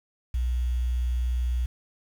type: tone with quantisation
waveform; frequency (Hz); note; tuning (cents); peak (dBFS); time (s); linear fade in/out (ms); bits
sine; 61.2; B1; -15; -23; 0.34-1.66; 5; 8
effects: none